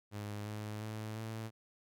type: tone with pitch steps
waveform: sawtooth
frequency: 103.83 / 106.2 / 108.61 / 111.09 Hz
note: G#2 / G#2 / A2 / A2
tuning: 0 / +39 / -22 / +17 cents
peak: -36 dBFS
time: 0.11-1.51 s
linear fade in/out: 50 ms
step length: 350 ms
effects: none